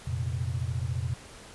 sine chord, F suspended fourth, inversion none, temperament equal, 87.31 / 116.54 / 130.81 Hz, F2 / Bb2 / C3, 0 / 0 / 0 cents, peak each -32 / -32 / -33 dBFS, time 0.07-1.14 s, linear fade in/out 5 ms, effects pink hiss -48 dBFS RMS until 1.54 s + resampled to 24000 Hz

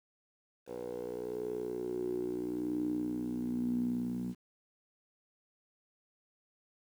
10% pulse tone with band-pass filter sweep, 60.8 Hz, B1, 26 cents flat, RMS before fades -36 dBFS, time 0.66-4.35 s, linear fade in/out 50 ms, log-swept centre 520 to 210 Hz, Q 8.7, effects 10-bit

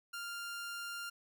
sawtooth tone, 1396.9 Hz, F6, in tune, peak -37 dBFS, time 0.13-1.1 s, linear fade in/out 10 ms, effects none

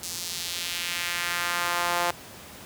sawtooth tone with high-pass filter sweep, 174.3 Hz, F3, 3 cents flat, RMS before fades -29 dBFS, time 0.03-2.11 s, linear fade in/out 2 ms, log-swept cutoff 5900 to 730 Hz, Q 1.3, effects pink hiss -44 dBFS RMS until 2.65 s + high-pass 80 Hz 12 dB/octave

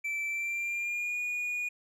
triangle tone with pitch glide, 2328 to 2449 Hz, D7 to D#7, -16 to -28 cents, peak -29 dBFS, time 0.04-1.69 s, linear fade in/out 10 ms, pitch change +88 cents, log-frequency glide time 0.27-1.19 s, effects none

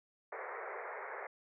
pink band-pass noise, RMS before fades -44 dBFS, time 0.32-1.27 s, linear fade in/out 5 ms, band 390 to 2200 Hz, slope 96 dB/octave, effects none

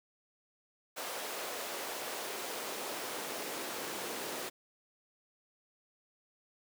pink noise with high-pass filter sweep, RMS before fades -40 dBFS, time 0.96-4.5 s, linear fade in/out 20 ms, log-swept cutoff 540 to 340 Hz, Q 1.3, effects none

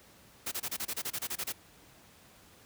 white noise bursts, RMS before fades -35 dBFS, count 13, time 0.46-1.525 s, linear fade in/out 10 ms, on 57 ms, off 27 ms, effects pink hiss -58 dBFS RMS until 2.65 s + high-pass 60 Hz 12 dB/octave

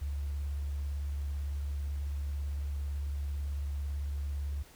sine tone with vibrato, 71.3 Hz, C#2, 49 cents sharp, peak -32 dBFS, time 0.01-4.63 s, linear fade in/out 10 ms, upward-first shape square, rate 18 Hz, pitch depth 35 cents each way, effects pink hiss -57 dBFS RMS until 4.75 s

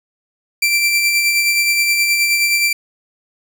sawtooth tone with tremolo, 2349 Hz, D7, in tune, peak -8 dBFS, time 0.62-2.73 s, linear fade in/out 5 ms, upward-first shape sine, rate 9.5 Hz, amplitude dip 35%, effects none

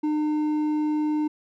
sine tone with hard clipping, 303.3 Hz, D#4, 44 cents flat, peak -23 dBFS, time 0.03-1.28 s, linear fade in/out 10 ms, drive 5 dB, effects none

